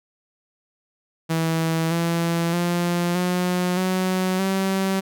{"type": "tone with pitch steps", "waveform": "sawtooth", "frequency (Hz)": [162.9, 168.35, 173.99, 179.81, 185.83, 192.05], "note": ["E3", "E3", "F3", "F#3", "F#3", "G3"], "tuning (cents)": [-20, 37, -6, -49, 8, -35], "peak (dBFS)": -16, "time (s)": [1.29, 5.01], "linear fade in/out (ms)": 20, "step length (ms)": 620, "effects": []}